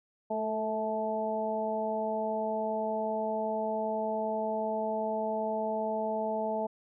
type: harmonic tone with a mistuned harmonic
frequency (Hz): 217.4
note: A3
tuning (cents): -21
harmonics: 1 / 2 / 3 / 4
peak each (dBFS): -37 / -36 / -32 / -35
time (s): 0.3-6.67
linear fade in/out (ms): 10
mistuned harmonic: 2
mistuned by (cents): +20
effects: none